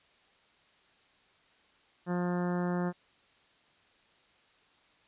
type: harmonic tone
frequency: 177.3 Hz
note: F3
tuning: 26 cents sharp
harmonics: 1 / 2 / 3 / 4 / 5 / 6 / 7 / 8 / 9 / 10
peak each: -30 / -36 / -40 / -42 / -44 / -46 / -47 / -48 / -49 / -50 dBFS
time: 2.06-2.93 s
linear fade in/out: 50 ms
effects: white hiss -65 dBFS RMS until 5.07 s + resampled to 8000 Hz